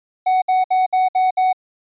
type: tone bursts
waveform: triangle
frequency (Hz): 745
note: F#5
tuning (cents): +12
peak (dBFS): -11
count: 6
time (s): 0.26-1.53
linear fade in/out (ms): 10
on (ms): 160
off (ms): 62
effects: resampled to 8000 Hz